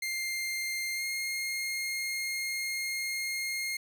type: tone with pitch glide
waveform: sawtooth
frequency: 2106 to 2134 Hz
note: C7 to C7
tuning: +11 to +34 cents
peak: -28 dBFS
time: 0.02-3.77 s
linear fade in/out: 5 ms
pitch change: +23 cents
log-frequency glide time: 0.94-1.04 s
effects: none